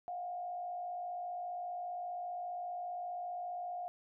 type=tone with frequency modulation; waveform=sine; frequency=713 Hz; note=F5; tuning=36 cents sharp; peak=-38 dBFS; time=0.08-3.88 s; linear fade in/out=0 ms; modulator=55 Hz; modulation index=0.46; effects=none